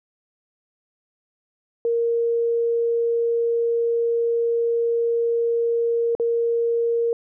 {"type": "tone with dropouts", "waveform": "sine", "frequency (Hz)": 466.2, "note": "A#4", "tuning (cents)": 0, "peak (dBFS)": -18, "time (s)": [1.85, 7.13], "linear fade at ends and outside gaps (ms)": 1, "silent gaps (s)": [6.151, 6.198], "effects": []}